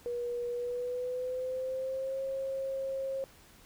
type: tone with pitch glide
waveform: sine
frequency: 481.4 to 537.2 Hz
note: B4 to C5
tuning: -44 to +46 cents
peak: -32 dBFS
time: 0.06-3.24 s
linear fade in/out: 0 ms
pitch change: +190 cents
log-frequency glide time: 0.5-2.2 s
effects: pink hiss -58 dBFS RMS until 3.65 s